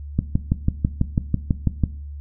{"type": "click train", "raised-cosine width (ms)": 5, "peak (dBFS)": -5, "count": 11, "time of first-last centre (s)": [0.19, 1.837], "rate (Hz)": 6.07, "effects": ["noise-tail reverb RT60 0.5 s tail -17 dB re dry", "added 72 Hz sine -31 dBFS peak until 2.2 s"]}